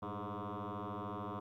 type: tone with frequency modulation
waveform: sine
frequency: 418.7 Hz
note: G#4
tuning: 14 cents sharp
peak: -37 dBFS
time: 0.02-1.4 s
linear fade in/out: 10 ms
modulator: 103 Hz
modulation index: 7.7
effects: tanh soft clip ceiling -38 dBFS + 13-bit